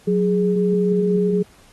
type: tone pair together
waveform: sine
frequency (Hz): 183.24 / 415.3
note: F#3 / G#4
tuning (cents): -17 / 0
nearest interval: octave + major second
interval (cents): 1417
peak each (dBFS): -18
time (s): 0.07-1.43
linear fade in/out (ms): 10
effects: pink hiss -52 dBFS RMS until 1.72 s + AAC 32 kbps